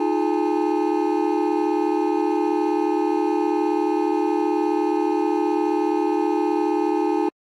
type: tone cluster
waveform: triangle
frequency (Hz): 309.6 / 348.6 / 420.4 / 825 / 900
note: D#4 / F4 / G#4 / G#5 / A5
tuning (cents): -9 / -3 / +21 / -12 / +39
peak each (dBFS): -21 / -21 / -24 / -25 / -28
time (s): 0-7.29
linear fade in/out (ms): 5
effects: AAC 48 kbps